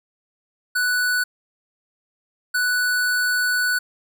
square tone bursts at uneven times, 1483 Hz, F#6, 4 cents sharp, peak -19 dBFS, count 2, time 0.75-1.24 / 2.54-3.79 s, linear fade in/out 10 ms, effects none

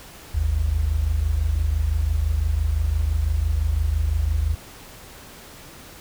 sine tone pair together, 51.87 / 77.78 Hz, G#1 / D#2, -1 / 0 cents, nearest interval perfect fifth, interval 701 cents, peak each -23 / -20 dBFS, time 0.34-4.55 s, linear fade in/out 10 ms, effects pink hiss -43 dBFS RMS until 6 s

